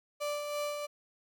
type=tone with tremolo; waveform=35% pulse; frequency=587 Hz; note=D5; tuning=1 cent flat; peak=-30 dBFS; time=0.2-0.87 s; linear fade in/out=20 ms; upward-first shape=sine; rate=3 Hz; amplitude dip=40%; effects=none